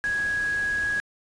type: tone in noise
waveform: sine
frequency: 1661.2 Hz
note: G#6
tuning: in tune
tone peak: -23 dBFS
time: 0.04-1 s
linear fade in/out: 0 ms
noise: pink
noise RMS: -40 dBFS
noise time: 0.04-1 s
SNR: +14 dB
effects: resampled to 22050 Hz